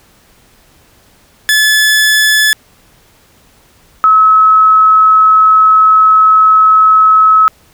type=tone pair in turn; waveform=sawtooth / sine; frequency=1724 / 1288.9 Hz; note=A6 / E6; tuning=-36 / -39 cents; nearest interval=perfect fourth; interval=503 cents; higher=first; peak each=-3 dBFS; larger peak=neither; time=1.49-2.53 / 4.04-7.48 s; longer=second; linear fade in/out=0 ms; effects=pink hiss -47 dBFS RMS until 7.73 s